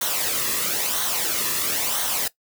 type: noise with flanger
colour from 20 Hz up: white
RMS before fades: -24 dBFS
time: 0.01-2.28 s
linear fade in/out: 5 ms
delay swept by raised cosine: 0.4 to 1.35 ms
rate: 1 Hz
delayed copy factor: -0.6
effects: noise-tail reverb RT60 0.1 s tail -18 dB re dry